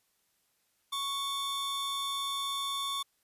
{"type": "tone pair together", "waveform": "45% pulse", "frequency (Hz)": [1109, 3544], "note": ["C#6", "A7"], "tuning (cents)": [0, 12], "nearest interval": "octave + minor sixth", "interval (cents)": 2012, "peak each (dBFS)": [-35, -35], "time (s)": [0.92, 3.03], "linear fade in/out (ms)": 10, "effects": ["white hiss -74 dBFS RMS until 3.23 s", "resampled to 32000 Hz"]}